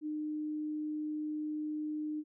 sine tone, 304.2 Hz, D#4, 39 cents flat, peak -34 dBFS, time 0.01-2.24 s, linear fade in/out 50 ms, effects none

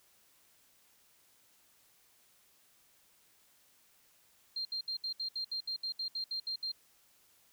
sine tone bursts, 4186 Hz, C8, in tune, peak -34 dBFS, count 14, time 4.56-6.718 s, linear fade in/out 5 ms, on 91 ms, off 68 ms, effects white hiss -67 dBFS RMS until 7.52 s

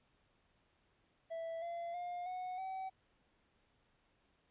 triangle tone with pitch steps, 659.3 / 683.3 / 708.3 / 734.1 / 760.8 Hz, E5 / F5 / F5 / F#5 / F#5, 0 / -38 / +24 / -14 / +48 cents, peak -38 dBFS, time 1.3-2.9 s, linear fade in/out 20 ms, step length 320 ms, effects pink hiss -75 dBFS RMS until 4.5 s + resampled to 8000 Hz

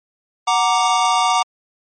square chord, Gb augmented, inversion none, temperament equal, 740 / 932.3 / 1174.7 Hz, Gb5 / Bb5 / D6, 0 / 0 / 0 cents, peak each -19 dBFS, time 0.47-1.43 s, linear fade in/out 10 ms, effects MP3 32 kbps

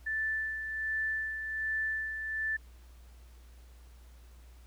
sine tone with tremolo, 1760 Hz, A6, in tune, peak -29 dBFS, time 0.06-2.57 s, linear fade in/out 10 ms, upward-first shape sine, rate 1.3 Hz, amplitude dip 50%, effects added 60 Hz sine -51 dBFS peak until 4.66 s + pink hiss -64 dBFS RMS until 4.66 s

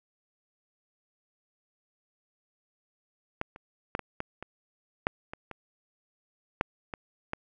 clicks, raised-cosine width 0.5 ms, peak -15 / -30 / -13 / -20 / -17 / -24 / -9 / -23 / -24 / -9 / -20 / -16 dBFS, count 12, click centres 3.414 / 3.561 / 3.951 / 3.993 / 4.204 / 4.426 / 5.069 / 5.335 / 5.513 / 6.611 / 6.938 / 7.334 s, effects none

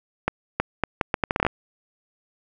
accelerating click train, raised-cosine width 0.5 ms, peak -5 dBFS, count 12, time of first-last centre 0.28-1.466 s, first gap 320 ms, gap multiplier 0.74, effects none

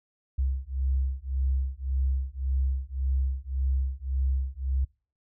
sine beating tone pair, 65.41 / 67.21 Hz, C2 / C2, 0 / +47 cents, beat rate 1.8 Hz, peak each -28 dBFS, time 0.38-4.85 s, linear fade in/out 10 ms, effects noise-tail reverb RT60 0.4 s tail -26 dB re dry

